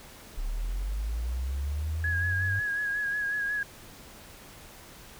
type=linear sweep; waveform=sine; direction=up; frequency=33 to 98.8 Hz; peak=-28 dBFS; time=0.37-2.6 s; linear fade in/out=10 ms
type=tone with vibrato; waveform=sine; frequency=1661 Hz; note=G#6; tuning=in tune; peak=-27 dBFS; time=2.04-3.63 s; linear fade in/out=2 ms; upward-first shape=sine; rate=5.5 Hz; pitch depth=37 cents each way
effects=pink hiss -49 dBFS RMS until 5.19 s